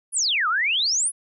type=exponential two-way sweep; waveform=sine; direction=down then up; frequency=10710 to 1200 to 10710 Hz; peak=-19 dBFS; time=0.12-1.12 s; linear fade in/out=50 ms; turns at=0.48 s; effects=none